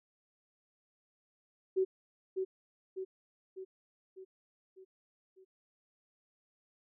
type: tone with echo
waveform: sine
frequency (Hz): 378.1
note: F#4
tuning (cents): +38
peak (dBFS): -26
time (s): 1.76-1.85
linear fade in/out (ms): 20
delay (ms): 600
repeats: 6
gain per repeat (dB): -5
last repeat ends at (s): 5.45
effects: none